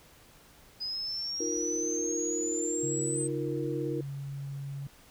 sine exponential sweep, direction up, 4978 to 8260 Hz, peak -32 dBFS, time 0.8-3.28 s, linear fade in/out 20 ms
sine chord, Eb suspended second, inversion none, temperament equal, 311.1 / 349.2 / 466.2 Hz, Eb4 / F4 / Bb4, 0 / 0 / 0 cents, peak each -35 dBFS, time 1.4-4.01 s, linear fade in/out 5 ms
sine tone, 139.1 Hz, C#3, 6 cents sharp, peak -35 dBFS, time 2.83-4.87 s, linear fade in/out 2 ms
effects pink hiss -57 dBFS RMS until 5.1 s

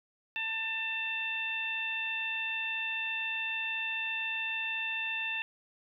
harmonic tone, 893 Hz, A5, 25 cents sharp, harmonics 1 / 2 / 3 / 4, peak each -45 / -38 / -33 / -42 dBFS, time 0.36-5.42 s, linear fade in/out 0 ms, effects none

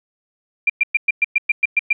sine tone bursts, 2380 Hz, D7, 22 cents sharp, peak -11 dBFS, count 10, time 0.67-1.93 s, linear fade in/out 5 ms, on 27 ms, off 110 ms, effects none

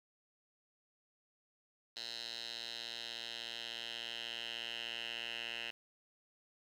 10% pulse tone with band-pass filter sweep, 116.54 Hz, A#2, in tune, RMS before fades -44 dBFS, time 1.96-5.71 s, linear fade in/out 5 ms, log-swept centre 4100 to 2700 Hz, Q 4.3, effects 11-bit

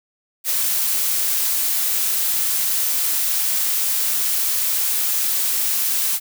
blue noise, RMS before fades -20 dBFS, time 0.44-6.2 s, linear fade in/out 50 ms, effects none

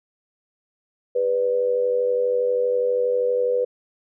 sine tone with amplitude modulation, 493.9 Hz, B4, in tune, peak -15 dBFS, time 1.15-3.65 s, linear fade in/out 10 ms, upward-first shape sine, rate 92.4 Hz, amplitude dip 65%, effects none

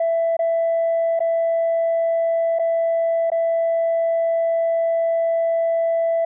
sine tone with dropouts, 664 Hz, E5, 12 cents sharp, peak -15 dBFS, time 0-6.25 s, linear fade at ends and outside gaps 5 ms, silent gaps 0.368-0.391 / 1.193-1.203 / 2.588-2.594 / 3.302-3.317 s, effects tanh soft clip ceiling -14 dBFS

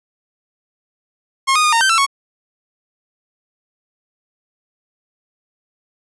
sawtooth tone with pitch steps, 1076 / 1235 / 1222 / 920 / 1553 / 1338 / 1107 Hz, C6 / D#6 / D#6 / A#5 / G6 / E6 / C#6, +48 / -13 / -32 / -23 / -17 / +25 / -3 cents, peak -8 dBFS, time 1.47-2.065 s, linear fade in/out 20 ms, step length 85 ms, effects resampled to 24000 Hz

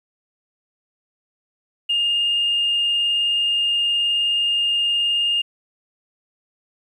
sine tone with vibrato, 2826 Hz, F7, 20 cents sharp, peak -16 dBFS, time 1.89-5.42 s, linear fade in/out 10 ms, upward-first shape triangle, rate 19 Hz, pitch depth 10 cents each way, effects tanh soft clip ceiling -12 dBFS + 9-bit

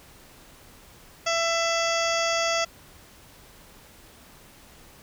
harmonic tone with a mistuned harmonic, 668 Hz, E5, 23 cents sharp, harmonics 1 / 2 / 3 / 4 / 5 / 7 / 8 / 9 / 10, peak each -26 / -29 / -31 / -32 / -33 / -34 / -35 / -36 / -36 dBFS, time 1.26-2.65 s, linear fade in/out 10 ms, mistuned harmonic 4, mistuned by -15 cents, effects pink hiss -51 dBFS RMS until 5.02 s

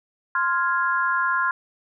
sine chord, F minor, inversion second, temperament equal, 1046.5 / 1396.9 / 1661.2 Hz, C6 / F6 / Ab6, 0 / 0 / 0 cents, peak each -23 / -23 / -26 dBFS, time 0.35-1.51 s, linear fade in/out 2 ms, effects none

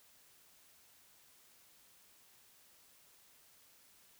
silence, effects white hiss -65 dBFS RMS until 4.19 s

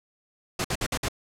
pink noise bursts, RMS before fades -27 dBFS, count 5, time 0.59-1.085 s, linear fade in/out 5 ms, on 55 ms, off 55 ms, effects low-pass 10000 Hz 12 dB/octave

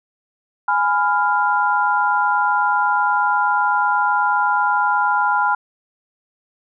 sine chord, F diminished, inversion first, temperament equal with one note detuned, 830.6 / 998.7 / 1396.9 Hz, Ab5 / Cb6 / F6, 0 / +19 / 0 cents, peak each -19 dBFS, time 0.68-5.55 s, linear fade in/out 5 ms, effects none

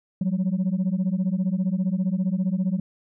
sine beating tone pair, 178.9 / 193.9 Hz, F3 / G3, +42 / -19 cents, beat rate 15 Hz, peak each -22 dBFS, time 0.21-2.8 s, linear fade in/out 5 ms, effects tanh soft clip ceiling -18 dBFS

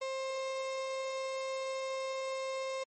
35% pulse tone, 530 Hz, C5, 22 cents sharp, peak -33 dBFS, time 0.01-2.84 s, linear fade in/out 10 ms, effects MP3 32 kbps

